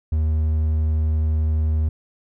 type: tone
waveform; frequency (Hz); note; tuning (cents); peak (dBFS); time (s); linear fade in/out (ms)
triangle; 77.9; D#2; +3; -15; 0.12-1.89; 5
effects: none